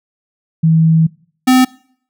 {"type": "tone pair in turn", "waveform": ["sine", "square"], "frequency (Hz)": [161.5, 256.4], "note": ["E3", "C4"], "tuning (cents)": [-35, -35], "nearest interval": "minor sixth", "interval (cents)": 800, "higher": "second", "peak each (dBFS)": -7, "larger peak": "neither", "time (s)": [[0.63, 1.07], [1.47, 1.65]], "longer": "first", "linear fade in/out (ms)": 10, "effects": ["noise-tail reverb RT60 0.6 s tail -24 dB re dry"]}